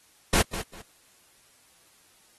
pink noise with echo, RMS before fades -21 dBFS, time 0.33-0.42 s, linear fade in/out 5 ms, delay 200 ms, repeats 2, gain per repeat -12 dB, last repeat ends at 0.82 s, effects white hiss -60 dBFS RMS until 2.38 s + AAC 32 kbps

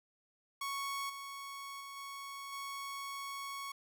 sawtooth tone with level steps, 1108.7 Hz, C#6, in tune, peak -33 / -40 / -42 / -40 / -37 dBFS, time 0.61-3.72 s, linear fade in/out 5 ms, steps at 1.09 / 1.8 / 1.96 / 2.52 s, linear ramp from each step 10 ms, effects none

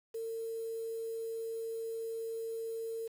sine tone with quantisation, 453.1 Hz, A#4, 49 cents flat, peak -36 dBFS, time 0.14-3.08 s, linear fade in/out 10 ms, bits 9, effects none

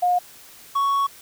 sine / triangle tone pair in turn, 716 / 1113.1 Hz, F5 / C#6, +43 / +7 cents, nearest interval minor sixth, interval 764 cents, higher second, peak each -16 dBFS, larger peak neither, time 0.02-0.19 / 0.75-1.07 s, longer second, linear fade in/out 10 ms, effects white hiss -46 dBFS RMS until 1.21 s

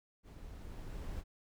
brown noise with level ramp, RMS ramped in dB -51 to -41 dBFS, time 0.23-1.24 s, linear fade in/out 50 ms, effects none

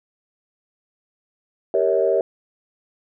sine chord, G diminished seventh, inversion none, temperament equal with one note detuned, 392 / 466.2 / 554.4 / 643.8 Hz, G4 / Bb4 / Db5 / Fb5, 0 / 0 / 0 / -41 cents, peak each -21 dBFS, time 1.74-2.21 s, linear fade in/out 2 ms, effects tanh soft clip ceiling -5 dBFS

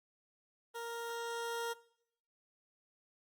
20% pulse tone with level ramp, 466.2 Hz, A#4, in tune, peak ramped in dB -36 to -31 dBFS, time 0.74-1.74 s, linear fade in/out 20 ms, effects noise-tail reverb RT60 0.7 s tail -20 dB re dry + Opus 32 kbps

